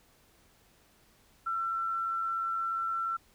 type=tone with amplitude modulation; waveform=sine; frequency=1347 Hz; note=E6; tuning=37 cents sharp; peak=-28 dBFS; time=1.46-3.17 s; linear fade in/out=10 ms; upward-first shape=sine; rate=97.1 Hz; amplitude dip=30%; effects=pink hiss -64 dBFS RMS until 3.34 s